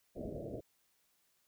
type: low-pass noise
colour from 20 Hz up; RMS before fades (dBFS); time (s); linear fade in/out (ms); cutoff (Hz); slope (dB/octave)
white; -43; 0.15-0.61; 20; 660; 96
effects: white hiss -75 dBFS RMS until 1.47 s